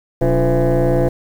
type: tone with frequency modulation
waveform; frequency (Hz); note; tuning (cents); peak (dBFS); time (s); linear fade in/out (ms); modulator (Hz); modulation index
sine; 188.6; F#3; +33; -9; 0.21-1.09; 10; 159; 2.8
effects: tanh soft clip ceiling -11 dBFS + 7-bit